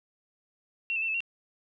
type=tone with pitch steps; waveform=sine; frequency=2727 / 2614 / 2693 / 2611 / 2741 Hz; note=F7 / E7 / E7 / E7 / F7; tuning=-42 / -15 / +36 / -17 / -33 cents; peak=-27 dBFS; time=0.9-1.205 s; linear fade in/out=0 ms; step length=61 ms; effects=none